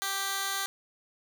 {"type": "tone with high-pass filter", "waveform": "15% pulse", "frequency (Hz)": 392, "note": "G4", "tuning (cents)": 0, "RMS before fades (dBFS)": -32, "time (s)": [0.02, 0.66], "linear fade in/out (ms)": 0, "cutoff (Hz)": 1500, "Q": 0.5, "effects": []}